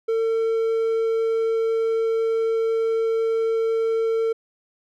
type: tone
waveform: triangle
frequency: 451 Hz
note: A4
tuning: 43 cents sharp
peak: -17 dBFS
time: 0.08-4.33 s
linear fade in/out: 10 ms
effects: none